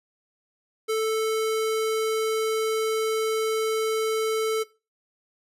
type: tone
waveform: square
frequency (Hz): 440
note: A4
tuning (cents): 0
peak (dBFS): -23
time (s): 0.88-4.64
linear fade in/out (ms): 20
effects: noise-tail reverb RT60 0.3 s tail -20 dB re dry + resampled to 32000 Hz